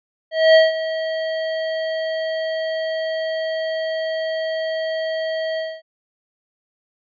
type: tone with ADSR envelope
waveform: square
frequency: 641 Hz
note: E5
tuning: 49 cents flat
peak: -8 dBFS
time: 0.31-5.82 s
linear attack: 240 ms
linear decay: 170 ms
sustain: -14 dB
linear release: 240 ms
effects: resampled to 11025 Hz